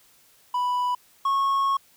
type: tone pair in turn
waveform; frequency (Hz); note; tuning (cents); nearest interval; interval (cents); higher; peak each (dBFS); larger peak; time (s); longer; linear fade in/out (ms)
triangle; 987.8 / 1096.9; B5 / C#6; 0 / -19; major second; 181; second; -20 / -18; second; 0.54-0.95 / 1.25-1.77; second; 5
effects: white hiss -58 dBFS RMS until 1.96 s